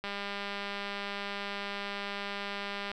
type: click train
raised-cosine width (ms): 0.3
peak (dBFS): -21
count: 579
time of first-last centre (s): 0.04-2.916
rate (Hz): 201
effects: none